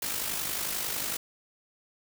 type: noise with amplitude modulation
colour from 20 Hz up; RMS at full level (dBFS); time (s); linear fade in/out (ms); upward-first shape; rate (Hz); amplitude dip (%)
white; -30; 0.02-1.17; 5; sine; 51.1; 50
effects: none